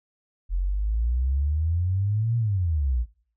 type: exponential two-way sweep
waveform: sine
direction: up then down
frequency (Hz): 42.72 to 119.1 to 55.2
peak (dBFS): -21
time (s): 0.49-3.06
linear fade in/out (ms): 50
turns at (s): 2.37
effects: noise-tail reverb RT60 0.5 s tail -20 dB re dry